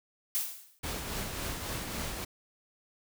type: noise with exponential decay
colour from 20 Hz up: blue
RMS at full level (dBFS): -28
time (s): 0.35-0.79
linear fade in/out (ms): 0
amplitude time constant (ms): 95
type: noise with tremolo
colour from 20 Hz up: pink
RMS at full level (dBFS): -35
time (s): 0.83-2.25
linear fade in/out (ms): 10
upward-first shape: triangle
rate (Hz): 3.6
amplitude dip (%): 40
effects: none